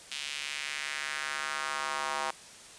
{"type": "tone with high-pass filter sweep", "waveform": "square", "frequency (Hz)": 72.5, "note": "D2", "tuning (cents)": -22, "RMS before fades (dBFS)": -35, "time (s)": [0.11, 2.31], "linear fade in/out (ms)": 5, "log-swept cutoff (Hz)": [3000, 880], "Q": 1.9, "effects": ["white hiss -50 dBFS RMS until 2.78 s", "resampled to 22050 Hz"]}